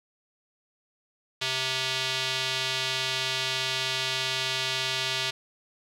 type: tone with band-pass filter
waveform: square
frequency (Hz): 130.81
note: C3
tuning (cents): 0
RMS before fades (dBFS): -29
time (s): 1.41-5.31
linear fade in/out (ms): 10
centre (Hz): 3600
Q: 1.8
effects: none